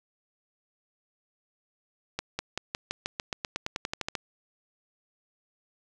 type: accelerating click train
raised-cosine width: 0.2 ms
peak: -13 dBFS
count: 17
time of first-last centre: 2.19-4.152 s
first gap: 200 ms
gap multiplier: 0.93
effects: none